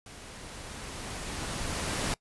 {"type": "noise with level ramp", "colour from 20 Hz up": "pink", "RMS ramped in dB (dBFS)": [-47, -30], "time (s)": [0.06, 2.14], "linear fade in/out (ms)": 2, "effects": ["noise-tail reverb RT60 0.1 s tail -22 dB re dry", "resampled to 24000 Hz"]}